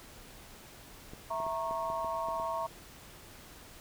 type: clicks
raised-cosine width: 2 ms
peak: -32 dBFS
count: 8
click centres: 1.135 / 1.402 / 1.466 / 1.71 / 1.901 / 2.046 / 2.286 / 2.399 s
type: chord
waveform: sine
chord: A# diminished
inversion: second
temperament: equal with one note detuned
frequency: 659.3 / 932.3 / 1095.4 Hz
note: E5 / A#5 / C#6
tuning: 0 / 0 / -21 cents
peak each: -36 / -36 / -37 dBFS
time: 1.3-2.67 s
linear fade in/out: 10 ms
effects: pink hiss -52 dBFS RMS until 3.8 s